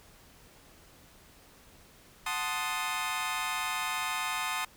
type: chord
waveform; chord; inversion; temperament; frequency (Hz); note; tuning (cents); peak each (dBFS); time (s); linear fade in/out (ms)
20% pulse; F# diminished seventh; none; equal; 740 / 880 / 1046.5 / 1244.5; F#5 / A5 / C6 / Eb6; 0 / 0 / 0 / 0; -35 / -32 / -31 / -30; 2.26-4.65; 5
effects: pink hiss -57 dBFS RMS until 4.76 s